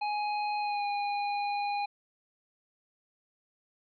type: tone with pitch glide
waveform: square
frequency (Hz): 834 to 816.8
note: G#5 to G#5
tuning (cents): +7 to -29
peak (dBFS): -30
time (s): 0.01-1.86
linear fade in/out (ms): 10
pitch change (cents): -36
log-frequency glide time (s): 0.59-0.85
effects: resampled to 11025 Hz